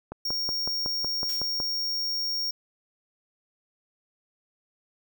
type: click train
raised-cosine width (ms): 1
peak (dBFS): -21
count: 9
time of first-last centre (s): 0.12-1.601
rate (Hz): 5.4
type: tone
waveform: square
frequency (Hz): 5550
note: F8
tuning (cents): -12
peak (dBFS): -27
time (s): 0.25-2.51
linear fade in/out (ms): 5
type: noise with exponential decay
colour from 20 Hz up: blue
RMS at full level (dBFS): -35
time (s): 1.29-1.68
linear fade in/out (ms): 1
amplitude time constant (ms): 84
effects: none